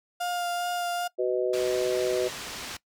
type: tone with vibrato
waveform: 35% pulse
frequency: 704 Hz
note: F5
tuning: 14 cents sharp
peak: -26 dBFS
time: 0.2-1.08 s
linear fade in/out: 10 ms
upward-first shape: sine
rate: 2.5 Hz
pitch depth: 12 cents each way
type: harmonic tone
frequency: 124.8 Hz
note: B2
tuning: 19 cents sharp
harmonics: 3 / 4 / 5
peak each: -26 / -28 / -30 dBFS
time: 1.18-2.29 s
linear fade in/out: 20 ms
type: low-pass noise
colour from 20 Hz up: white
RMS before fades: -38 dBFS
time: 1.53-2.77 s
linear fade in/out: 5 ms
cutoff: 5500 Hz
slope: 12 dB/octave
effects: noise-tail reverb RT60 0.1 s tail -20 dB re dry